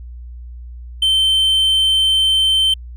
triangle tone, 3100 Hz, G7, 20 cents flat, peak -10 dBFS, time 1.02-2.74 s, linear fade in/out 5 ms, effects added 60 Hz sine -30 dBFS peak until 2.96 s

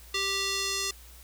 square tone with band-pass filter sweep, 392 Hz, G4, in tune, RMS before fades -30 dBFS, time 0.14-0.91 s, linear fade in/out 5 ms, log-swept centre 3800 to 5800 Hz, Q 1.4, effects added 59 Hz sine -49 dBFS peak until 1.23 s + white hiss -53 dBFS RMS until 1.23 s

